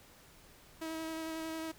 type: tone with vibrato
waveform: sawtooth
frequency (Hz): 321.4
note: E4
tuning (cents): -44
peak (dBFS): -34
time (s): 0.81-1.72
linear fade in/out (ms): 10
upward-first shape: square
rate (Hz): 11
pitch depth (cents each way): 11
effects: pink hiss -59 dBFS RMS until 1.78 s